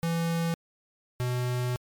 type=tone pair in turn; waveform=square; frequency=167 / 124.22 Hz; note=E3 / B2; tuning=+23 / +10 cents; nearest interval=perfect fourth; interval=513 cents; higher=first; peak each=-26 / -27 dBFS; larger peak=first; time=0.03-0.54 / 1.2-1.76 s; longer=second; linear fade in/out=0 ms; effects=MP3 96 kbps